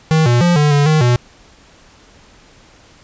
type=tone with pitch steps; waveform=square; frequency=158.4 / 120.5 / 174.5 / 148.3 / 144.2 / 155.4 / 122 Hz; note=D#3 / B2 / F3 / D3 / D3 / D#3 / B2; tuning=+31 / -42 / -1 / +17 / -31 / -2 / -21 cents; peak=-10 dBFS; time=0.11-1.16 s; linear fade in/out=0 ms; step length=150 ms; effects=pink hiss -46 dBFS RMS until 3.03 s + resampled to 16000 Hz